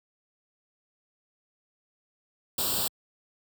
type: noise with comb filter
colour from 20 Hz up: white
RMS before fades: -28 dBFS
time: 2.58-2.88 s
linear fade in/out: 5 ms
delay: 0.24 ms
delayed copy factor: +0.9
effects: high-pass 60 Hz 12 dB/octave